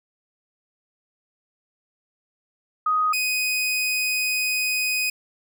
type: tone pair in turn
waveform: sine / sawtooth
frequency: 1250 / 2500 Hz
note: D#6 / D#7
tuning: +8 / +8 cents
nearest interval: octave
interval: 1200 cents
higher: second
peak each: -18 dBFS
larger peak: neither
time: 2.86-3.13 / 3.13-5.1 s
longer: second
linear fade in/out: 5 ms
effects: none